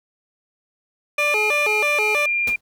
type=tone with pitch glide; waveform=sine; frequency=2414 to 2396 Hz; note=D7 to D7; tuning=+47 to +34 cents; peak=-18 dBFS; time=1.18-2.56 s; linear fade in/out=5 ms; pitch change=-13 cents; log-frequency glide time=1.54-1.89 s
type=tone with vibrato; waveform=25% pulse; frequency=500 Hz; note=B4; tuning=21 cents sharp; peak=-18 dBFS; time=1.18-2.26 s; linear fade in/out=5 ms; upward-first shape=square; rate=3.1 Hz; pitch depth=280 cents each way
type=noise with exponential decay; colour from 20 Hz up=pink; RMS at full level=-27 dBFS; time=2.47-2.61 s; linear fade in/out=5 ms; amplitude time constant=29 ms
effects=none